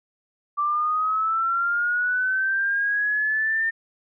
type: linear sweep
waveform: sine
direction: up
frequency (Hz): 1166 to 1811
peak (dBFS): -20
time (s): 0.57-3.71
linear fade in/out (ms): 20
effects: none